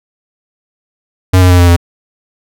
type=tone with pitch steps; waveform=square; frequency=92.5 / 90.86 / 89.25 / 87.66 / 86.11 Hz; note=F#2 / F#2 / F2 / F2 / F2; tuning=0 / -31 / +38 / +7 / -24 cents; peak=-4 dBFS; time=1.33-1.765 s; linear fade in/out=10 ms; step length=87 ms; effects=none